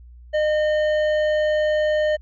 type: tone with hard clipping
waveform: sine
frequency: 610 Hz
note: D#5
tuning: 34 cents flat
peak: -19 dBFS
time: 0.33-2.17 s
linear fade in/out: 20 ms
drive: 9 dB
effects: added 60 Hz sine -41 dBFS peak until 2.21 s + resampled to 16000 Hz